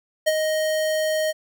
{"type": "tone with ADSR envelope", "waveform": "square", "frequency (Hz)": 624, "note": "D#5", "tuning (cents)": 5, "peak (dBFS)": -15, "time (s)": [0.26, 1.33], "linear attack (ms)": 18, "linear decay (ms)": 35, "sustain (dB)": -6, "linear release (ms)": 30, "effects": []}